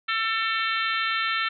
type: harmonic tone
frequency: 447.1 Hz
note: A4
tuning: 28 cents sharp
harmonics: 3 / 4 / 5 / 6 / 7 / 8 / 9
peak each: -27 / -29 / -31 / -33 / -34 / -35 / -36 dBFS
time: 0.08-1.49 s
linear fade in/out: 10 ms
effects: none